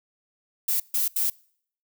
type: noise bursts at uneven times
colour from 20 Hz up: violet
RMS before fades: -24 dBFS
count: 3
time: 0.68-0.8 / 0.94-1.08 / 1.16-1.3 s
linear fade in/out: 5 ms
effects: noise-tail reverb RT60 0.6 s tail -25 dB re dry